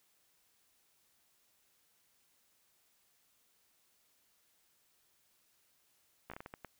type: slowing click train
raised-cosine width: 0.5 ms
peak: -30 dBFS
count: 8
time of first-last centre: 6.3-6.647 s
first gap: 15 ms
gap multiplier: 1.39
effects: white hiss -73 dBFS RMS until 6.79 s